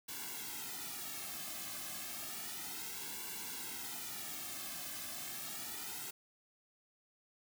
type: noise with flanger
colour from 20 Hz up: white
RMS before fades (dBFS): -44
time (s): 0.08-6.11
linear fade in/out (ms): 10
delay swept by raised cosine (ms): 1.6 to 2.14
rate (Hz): 0.31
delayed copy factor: -0.9
effects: none